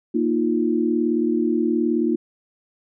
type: chord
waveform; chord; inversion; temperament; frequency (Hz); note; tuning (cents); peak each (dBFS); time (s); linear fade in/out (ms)
sine; Bb suspended fourth; none; just; 233.1 / 310.8 / 349.6; Bb3 / Eb4 / F4; 0 / -2 / +2; -22; 0.14-2.16; 10
effects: none